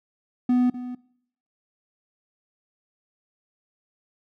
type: tone with echo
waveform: triangle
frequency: 248.3 Hz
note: B3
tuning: 9 cents sharp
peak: -15 dBFS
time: 0.49-0.7 s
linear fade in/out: 5 ms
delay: 250 ms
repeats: 1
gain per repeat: -13 dB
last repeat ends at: 0.95 s
effects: noise-tail reverb RT60 0.7 s tail -22 dB re dry